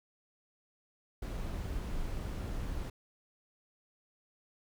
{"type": "noise", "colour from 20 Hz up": "brown", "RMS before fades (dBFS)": -37, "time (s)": [1.22, 2.9], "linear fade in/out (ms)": 5, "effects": []}